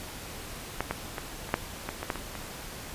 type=clicks; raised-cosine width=0.5 ms; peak=-12 / -13 / -17 / -26 / -8 / -15 / -17 / -12 / -21 / -22 dBFS; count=10; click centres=0.806 / 0.91 / 1.182 / 1.491 / 1.541 / 1.89 / 2.03 / 2.102 / 2.157 / 2.353 s; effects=pink hiss -41 dBFS RMS until 2.94 s + resampled to 32000 Hz